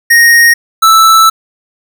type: tone pair in turn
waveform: square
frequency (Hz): 1864.7 / 1318.5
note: A#6 / E6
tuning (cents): 0 / 0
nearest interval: tritone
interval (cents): 600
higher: first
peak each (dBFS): -3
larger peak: neither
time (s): 0.1-0.54 / 0.82-1.3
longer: second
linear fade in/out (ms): 10
effects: none